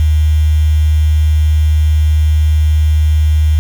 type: tone with quantisation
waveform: sine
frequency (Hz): 76.8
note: D#2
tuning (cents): -22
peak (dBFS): -7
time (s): 0-3.59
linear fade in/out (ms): 0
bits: 5
effects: none